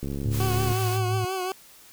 click train, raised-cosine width 3 ms, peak -19 dBFS, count 49, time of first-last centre 0.03-0.719 s, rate 69.7 Hz
sine tone with tremolo, 108.6 Hz, A2, 22 cents flat, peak -22 dBFS, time 0.25-1.25 s, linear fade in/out 5 ms, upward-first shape triangle, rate 7 Hz, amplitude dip 35%
white noise, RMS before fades -36 dBFS, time 0.3-1 s, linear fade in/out 50 ms
20% pulse tone with vibrato, 372.8 Hz, F#4, 13 cents sharp, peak -22 dBFS, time 0.4-1.52 s, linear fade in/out 2 ms, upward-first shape triangle, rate 5.6 Hz, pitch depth 57 cents each way
effects white hiss -51 dBFS RMS until 1.92 s

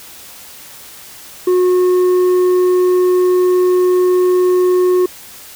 sine tone with tanh clipping, 363.3 Hz, F#4, 32 cents flat, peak -10 dBFS, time 1.47-5.06 s, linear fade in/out 5 ms, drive 5 dB, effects white hiss -36 dBFS RMS until 5.55 s

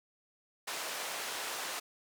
pink band-pass noise, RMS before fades -39 dBFS, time 0.67-1.8 s, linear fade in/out 10 ms, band 640 to 12000 Hz, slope 12 dB/octave, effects none

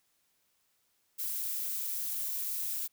violet noise with amplitude modulation, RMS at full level -33 dBFS, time 1.18-2.88 s, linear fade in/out 20 ms, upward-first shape sine, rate 204 Hz, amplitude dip 45%, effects white hiss -74 dBFS RMS until 2.92 s

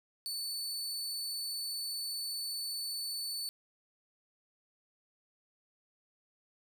sawtooth tone, 4485 Hz, C#8, 19 cents sharp, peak -33 dBFS, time 0.26-3.49 s, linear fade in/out 0 ms, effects none

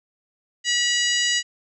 harmonic tone, 969 Hz, B5, 33 cents flat, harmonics 2 / 3 / 4 / 5 / 6 / 7 / 8, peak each -24 / -23 / -30 / -28 / -34 / -27 / -32 dBFS, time 0.64-1.43 s, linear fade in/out 50 ms, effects none

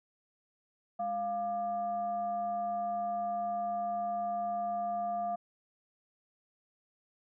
sine tone with frequency modulation, 698.5 Hz, F5, in tune, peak -31 dBFS, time 0.99-5.36 s, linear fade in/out 10 ms, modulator 493 Hz, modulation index 0.39, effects none

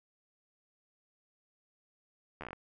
slowing click train, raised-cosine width 0.5 ms, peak -27 dBFS, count 8, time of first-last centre 2.41-2.531 s, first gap 12 ms, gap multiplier 1.12, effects none

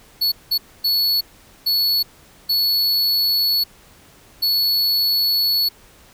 square tone bursts at uneven times, 4409 Hz, C#8, 10 cents flat, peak -16 dBFS, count 6, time 0.21-0.32 / 0.51-0.58 / 0.84-1.21 / 1.66-2.03 / 2.49-3.64 / 4.42-5.69 s, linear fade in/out 10 ms, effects pink hiss -49 dBFS RMS until 6.13 s

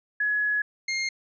sine / sawtooth tone pair in turn, 1688 / 2127 Hz, G#6 / C7, +28 / +28 cents, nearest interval major third, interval 400 cents, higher second, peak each -22 dBFS, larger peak neither, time 0.2-0.62 / 0.88-1.09 s, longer first, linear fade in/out 5 ms, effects resampled to 16000 Hz

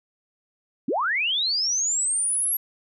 sine linear sweep, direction up, 202.1 to 11550 Hz, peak -21 dBFS, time 0.88-2.57 s, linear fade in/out 5 ms, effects none

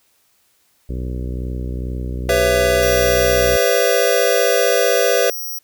harmonic tone, 62.3 Hz, B1, 16 cents sharp, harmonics 1 / 2 / 3 / 4 / 5 / 6 / 7 / 8 / 9, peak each -23 / -29 / -34 / -34 / -36 / -37 / -39 / -43 / -45 dBFS, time 0.89-3.57 s, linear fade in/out 5 ms
square chord, C# half-diminished seventh, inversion second, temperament just, 399.1 / 498.9 / 554.4 / 665.2 Hz, G4 / B4 / C#5 / E5, +31 / +17 / 0 / +16 cents, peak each -22 / -18 / -20 / -20 dBFS, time 2.29-5.3 s, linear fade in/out 2 ms
5% pulse tone, 5700 Hz, F8, 34 cents sharp, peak -19 dBFS, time 2.82-5.59 s, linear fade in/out 10 ms
effects white hiss -60 dBFS RMS until 5.63 s

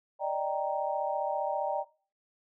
sine chord, Eb major seventh, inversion third, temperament equal, 587.3 / 622.3 / 784 / 932.3 Hz, D5 / Eb5 / G5 / Bb5, 0 / 0 / 0 / 0 cents, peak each -33 / -36 / -33 / -35 dBFS, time 0.19-1.85 s, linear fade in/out 50 ms, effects noise-tail reverb RT60 0.4 s tail -21 dB re dry

